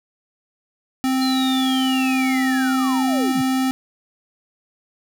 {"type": "tone", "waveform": "square", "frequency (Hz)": 261.6, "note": "C4", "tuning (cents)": 0, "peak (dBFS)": -18, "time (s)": [1.04, 3.71], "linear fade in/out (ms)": 0}
{"type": "linear sweep", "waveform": "sine", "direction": "down", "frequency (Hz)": [4186, 105], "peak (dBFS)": -25, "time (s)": [1.21, 3.42], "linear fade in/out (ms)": 10}
{"effects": []}